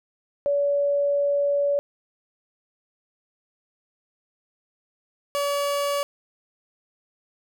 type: tone pair in turn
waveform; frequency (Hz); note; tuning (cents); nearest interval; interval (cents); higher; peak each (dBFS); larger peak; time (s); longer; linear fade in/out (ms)
sine / 30% pulse; 570 / 570; C#5 / C#5; +48 / +48; unison; 0; neither; -19 / -20; first; 0.46-1.79 / 5.35-6.03; first; 0
effects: none